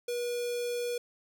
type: tone with notch filter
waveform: square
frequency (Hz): 482.8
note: B4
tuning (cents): -39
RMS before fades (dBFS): -33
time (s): 0.08-0.98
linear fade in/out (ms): 5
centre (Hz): 1300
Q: 1.3
effects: none